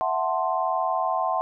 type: chord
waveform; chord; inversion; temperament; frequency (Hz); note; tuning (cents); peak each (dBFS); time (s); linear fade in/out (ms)
sine; F# half-diminished seventh; third; equal; 659.3 / 740 / 880 / 1046.5; E5 / F#5 / A5 / C6; 0 / 0 / 0 / 0; -28 / -26 / -30 / -27; 0.01-1.41; 0
effects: none